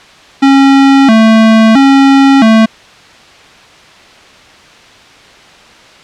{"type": "tone with vibrato", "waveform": "square", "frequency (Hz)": 246.2, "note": "B3", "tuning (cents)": -5, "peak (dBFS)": -3, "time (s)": [0.42, 2.66], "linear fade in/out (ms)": 10, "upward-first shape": "square", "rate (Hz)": 0.75, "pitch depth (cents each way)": 180, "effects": ["white hiss -37 dBFS RMS until 6.03 s", "low-pass 4000 Hz 12 dB/octave"]}